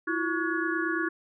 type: tone cluster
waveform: sine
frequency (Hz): 328.8 / 357.6 / 1122 / 1449 / 1691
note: E4 / F4 / C#6 / F#6 / G#6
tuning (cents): -4 / +41 / +21 / -37 / +31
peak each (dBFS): -30 / -35 / -35 / -32 / -32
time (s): 0.07-1.09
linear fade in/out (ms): 10
effects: none